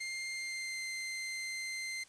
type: tone with pitch glide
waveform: sawtooth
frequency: 2107 to 2082 Hz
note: C7 to C7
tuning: +12 to -9 cents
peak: -34 dBFS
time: 0-2.04 s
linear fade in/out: 10 ms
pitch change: -21 cents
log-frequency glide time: 0.31-0.82 s
effects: white hiss -61 dBFS RMS until 2.08 s + resampled to 22050 Hz